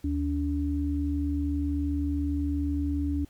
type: tone pair together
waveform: sine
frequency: 76.07 / 286.6 Hz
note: D#2 / D4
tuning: -39 / -42 cents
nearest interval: octave + major seventh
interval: 2297 cents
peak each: -28 dBFS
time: 0.04-3.25 s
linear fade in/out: 5 ms
effects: pink hiss -61 dBFS RMS until 3.29 s